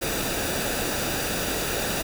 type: noise with comb filter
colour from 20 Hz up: pink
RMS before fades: -27 dBFS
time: 0.01-2.03 s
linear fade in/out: 20 ms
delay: 0.94 ms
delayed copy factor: -0.5
effects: none